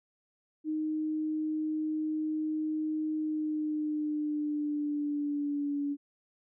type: tone with pitch glide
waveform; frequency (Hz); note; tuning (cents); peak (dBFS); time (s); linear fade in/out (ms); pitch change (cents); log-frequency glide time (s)
sine; 310 to 285.9; D#4 to D4; -6 to -46; -29; 0.64-5.97; 50; -140; 3.16-5.83
effects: none